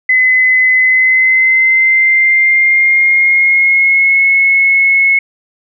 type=tone with pitch glide; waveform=sine; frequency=2027 to 2185 Hz; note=B6 to C#7; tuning=+45 to -26 cents; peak=-6 dBFS; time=0.09-5.19 s; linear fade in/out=5 ms; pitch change=+129 cents; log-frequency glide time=0.78-4.24 s; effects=none